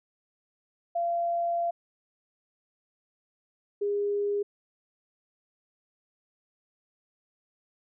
sine tone pair in turn, 686 / 407.9 Hz, F5 / G#4, -31 / -31 cents, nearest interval major sixth, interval 900 cents, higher first, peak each -25 dBFS, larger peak neither, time 0.95-1.71 / 3.81-4.43 s, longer first, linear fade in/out 10 ms, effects none

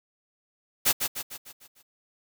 white noise with echo, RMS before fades -21 dBFS, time 0.85-0.93 s, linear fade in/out 20 ms, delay 150 ms, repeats 6, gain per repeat -6 dB, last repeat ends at 1.83 s, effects none

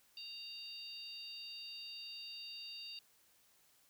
harmonic tone, 929 Hz, A#5, 6 cents flat, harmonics 3 / 4 / 5, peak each -51 / -54 / -48 dBFS, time 0.17-2.99 s, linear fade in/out 2 ms, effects white hiss -70 dBFS RMS until 3.89 s

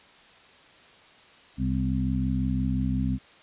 harmonic tone with a mistuned harmonic, 65.8 Hz, C2, 10 cents sharp, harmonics 1 / 2 / 3 / 4, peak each -29 / -29 / -29 / -29 dBFS, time 1.57-3.19 s, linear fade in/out 50 ms, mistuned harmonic 4, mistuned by -36 cents, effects white hiss -53 dBFS RMS until 3.42 s + resampled to 8000 Hz

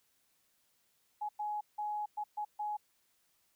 sine tone bursts at uneven times, 839 Hz, G#5, 17 cents sharp, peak -34 dBFS, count 6, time 1.21-1.29 / 1.39-1.61 / 1.78-2.06 / 2.17-2.24 / 2.37-2.45 / 2.59-2.77 s, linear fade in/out 10 ms, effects white hiss -74 dBFS RMS until 3.55 s

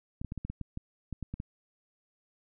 clicks, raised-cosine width 5 ms, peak -24 dBFS, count 12, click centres 0.215 / 0.247 / 0.321 / 0.377 / 0.45 / 0.5 / 0.613 / 0.774 / 1.127 / 1.227 / 1.34 / 1.401 s, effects none

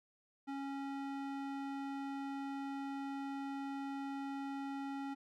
square tone with band-pass filter, 275.6 Hz, C#4, 10 cents flat, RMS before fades -42 dBFS, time 0.47-5.15 s, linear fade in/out 20 ms, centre 670 Hz, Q 0.59, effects none

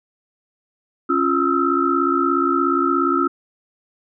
sine tone cluster, 276.1 / 349.5 / 1284 / 1341 Hz, C#4 / F4 / E6 / E6, -7 / +1 / -46 / +29 cents, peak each -21 dBFS, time 1.09-3.28 s, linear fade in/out 10 ms, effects none

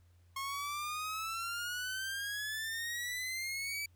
sawtooth exponential sweep, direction up, 1080 to 2316 Hz, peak -33 dBFS, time 0.36-3.86 s, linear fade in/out 5 ms, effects added 87 Hz sine -61 dBFS peak until 3.95 s + pink hiss -75 dBFS RMS until 3.95 s

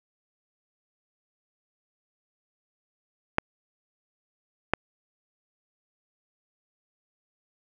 clicks, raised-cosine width 0.5 ms, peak -5 dBFS, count 2, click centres 3.384 / 4.736 s, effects none

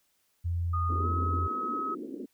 sine tone, 86 Hz, F2, 26 cents flat, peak -27 dBFS, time 0.44-1.48 s, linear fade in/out 20 ms
sine tone with pitch glide, 1232 to 1276.9 Hz, D#6 to D#6, -17 to +44 cents, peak -30 dBFS, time 0.73-1.95 s, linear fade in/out 10 ms, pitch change +61 cents, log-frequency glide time 0.99-1.06 s
pink band-pass noise, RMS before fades -39 dBFS, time 0.89-2.26 s, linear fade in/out 10 ms, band 230 to 430 Hz, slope 48 dB/octave
effects white hiss -72 dBFS RMS until 2.33 s

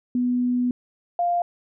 sine tone pair in turn, 246.9 / 698.3 Hz, B3 / F5, 0 / 0 cents, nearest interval octave + tritone, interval 1800 cents, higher second, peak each -19 dBFS, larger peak neither, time 0.15-0.71 / 1.19-1.42 s, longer first, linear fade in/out 2 ms, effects none

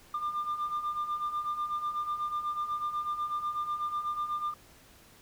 sine beating tone pair, 1193 / 1201.1 Hz, D6 / D6, +27 / +39 cents, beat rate 8.1 Hz, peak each -35 / -30 dBFS, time 0.14-4.54 s, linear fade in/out 5 ms, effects tanh soft clip ceiling -27 dBFS + pink hiss -57 dBFS RMS until 5.21 s

